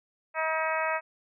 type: harmonic tone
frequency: 318.3 Hz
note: D#4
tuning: 39 cents sharp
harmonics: 2 / 3 / 4 / 5 / 6 / 7 / 8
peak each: -31 / -32 / -33 / -35 / -35 / -37 / -37 dBFS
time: 0.34-1.01 s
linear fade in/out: 50 ms
effects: none